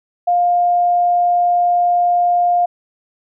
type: tone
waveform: sine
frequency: 705 Hz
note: F5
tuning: 16 cents sharp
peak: -11 dBFS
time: 0.27-2.66 s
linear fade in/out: 10 ms
effects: none